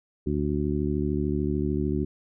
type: harmonic tone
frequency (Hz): 73.42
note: D2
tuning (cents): 0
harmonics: 1 / 2 / 3 / 4 / 5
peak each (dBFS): -30 / -30 / -30 / -30 / -30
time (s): 0.26-2.05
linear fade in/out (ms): 10
effects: none